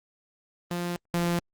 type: tone pair in turn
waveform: sawtooth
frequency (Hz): 174.61 / 172.5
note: F3 / F3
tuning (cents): 0 / -21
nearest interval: unison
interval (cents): 21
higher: first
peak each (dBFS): -24 / -20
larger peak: second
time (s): 0.71-0.96 / 1.14-1.39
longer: neither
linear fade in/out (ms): 0
effects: Opus 24 kbps